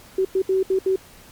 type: tone bursts at uneven times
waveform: sine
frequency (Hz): 380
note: F#4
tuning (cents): +46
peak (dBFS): -16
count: 5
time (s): 0.18-0.25 / 0.35-0.42 / 0.49-0.63 / 0.7-0.79 / 0.86-0.96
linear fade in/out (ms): 5
effects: pink hiss -47 dBFS RMS until 1.31 s + MP3 96 kbps